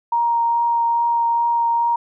sine tone with vibrato, 936 Hz, A#5, 7 cents sharp, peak -15 dBFS, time 0.12-1.96 s, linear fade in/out 5 ms, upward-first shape triangle, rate 2.4 Hz, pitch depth 10 cents each way, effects none

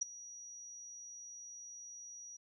sine tone with ADSR envelope, 5790 Hz, F#8, 38 cents flat, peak -29 dBFS, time 0.01-2.37 s, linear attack 10 ms, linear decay 13 ms, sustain -19 dB, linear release 10 ms, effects none

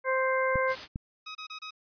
harmonic tone, 523.3 Hz, C5, in tune, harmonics 1 / 2 / 3 / 4, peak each -27 / -30 / -32 / -33 dBFS, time 0.04-0.76 s, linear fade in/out 50 ms
clicks, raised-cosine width 5 ms, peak -21 dBFS, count 2, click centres 0.557 / 0.959 s
white noise, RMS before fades -39 dBFS, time 0.67-0.88 s, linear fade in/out 50 ms
10% pulse tone bursts, 1265 Hz, D#6, 28 cents sharp, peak -29 dBFS, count 4, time 1.26-1.708 s, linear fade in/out 10 ms, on 91 ms, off 28 ms
effects resampled to 11025 Hz

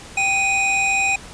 square tone pair together, 784 / 2489 Hz, G5 / D#7, 0 / 0 cents, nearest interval octave + minor sixth, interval 2000 cents, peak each -24 / -18 dBFS, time 0.17-1.16 s, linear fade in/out 5 ms, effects pink hiss -39 dBFS RMS until 1.33 s + resampled to 22050 Hz

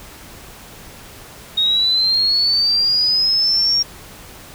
sine linear sweep, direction up, 3729 to 5588 Hz, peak -13 dBFS, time 1.57-3.83 s, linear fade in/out 10 ms, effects pink hiss -39 dBFS RMS until 4.54 s

